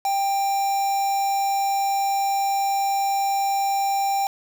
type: tone with quantisation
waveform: triangle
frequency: 790 Hz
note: G5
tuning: 13 cents sharp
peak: -18 dBFS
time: 0.05-4.27 s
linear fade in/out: 2 ms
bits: 5
effects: none